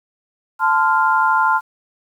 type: chord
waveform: sine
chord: F major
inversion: first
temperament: equal with one note detuned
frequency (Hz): 880 / 1032.1 / 1396.9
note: A5 / C6 / F6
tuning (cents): 0 / -24 / 0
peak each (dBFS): -17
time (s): 0.59-1.61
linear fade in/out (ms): 50
effects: 8-bit